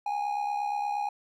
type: tone with amplitude modulation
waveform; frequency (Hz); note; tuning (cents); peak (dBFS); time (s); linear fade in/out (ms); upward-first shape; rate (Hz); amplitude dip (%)
triangle; 823; G#5; -16; -23; 0.06-1.09; 5; sine; 68.5; 60
effects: none